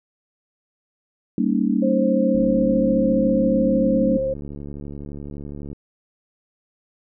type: chord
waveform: sine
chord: Eb dominant seventh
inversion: first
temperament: equal with one note detuned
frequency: 196 / 230.1 / 277.2 / 311.1 Hz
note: G3 / Bb3 / Db4 / Eb4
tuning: 0 / -22 / 0 / 0 cents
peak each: -22 / -21 / -23 / -26 dBFS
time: 1.38-4.17 s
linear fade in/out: 2 ms
type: tone with vibrato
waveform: sine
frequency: 530 Hz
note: C5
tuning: 22 cents sharp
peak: -20 dBFS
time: 1.82-4.34 s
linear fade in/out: 10 ms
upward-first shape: sine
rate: 15 Hz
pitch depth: 10 cents each way
type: click train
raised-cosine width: 3 ms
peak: -22 dBFS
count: 244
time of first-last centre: 2.35-5.73 s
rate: 71.9 Hz
effects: none